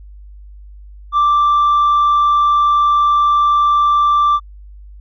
sine tone with tanh clipping, 1174.7 Hz, D6, in tune, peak -10 dBFS, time 1.12-4.4 s, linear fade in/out 50 ms, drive 1 dB, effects added 50 Hz sine -34 dBFS peak until 5 s

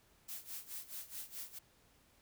blue noise with tremolo, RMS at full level -44 dBFS, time 0.28-1.59 s, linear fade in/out 10 ms, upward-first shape sine, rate 4.7 Hz, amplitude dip 85%, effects pink hiss -69 dBFS RMS until 2.21 s

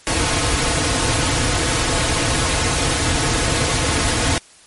pink noise with comb filter, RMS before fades -18 dBFS, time 0.07-4.38 s, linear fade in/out 0 ms, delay 5.1 ms, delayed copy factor -0.65, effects white hiss -47 dBFS RMS until 4.66 s + MP3 48 kbps

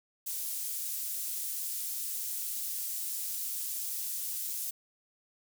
pink high-pass noise, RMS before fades -36 dBFS, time 0.26-4.71 s, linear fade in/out 10 ms, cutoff 9700 Hz, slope 12 dB/octave, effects none

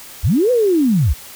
sine linear two-way sweep, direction up then down, 49.59 to 513 to 49.59 Hz, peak -11 dBFS, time 0.23-1.14 s, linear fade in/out 20 ms, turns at 0.51 s, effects white hiss -37 dBFS RMS until 1.35 s

